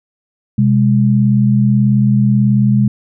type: tone pair together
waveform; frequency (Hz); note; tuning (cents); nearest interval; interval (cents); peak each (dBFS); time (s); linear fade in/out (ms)
sine; 127.2 / 205.6; C3 / G#3; -48 / -17; minor sixth; 831; -11; 0.58-2.88; 5
effects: none